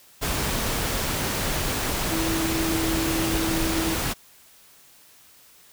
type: tone in noise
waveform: sine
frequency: 325.4 Hz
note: E4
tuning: 22 cents flat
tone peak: -25 dBFS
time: 2.1-3.96 s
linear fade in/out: 20 ms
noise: pink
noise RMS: -26 dBFS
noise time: 0.21-4.14 s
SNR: -2 dB
effects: white hiss -53 dBFS RMS until 5.72 s